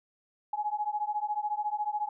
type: beating tone pair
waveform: sine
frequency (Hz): 833 / 847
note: G#5 / G#5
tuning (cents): +5 / +34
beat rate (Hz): 14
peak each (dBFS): -32 / -32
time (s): 0.53-2.09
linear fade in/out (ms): 5
effects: none